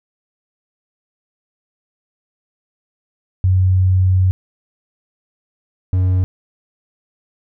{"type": "tone pair in turn", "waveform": ["sine", "triangle"], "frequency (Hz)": [93, 92.25], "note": ["F#2", "F#2"], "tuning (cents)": [9, -5], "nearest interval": "unison", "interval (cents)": 14, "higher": "first", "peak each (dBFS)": -10, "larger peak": "neither", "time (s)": [[3.44, 4.31], [5.93, 6.24]], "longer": "first", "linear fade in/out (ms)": 0, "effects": []}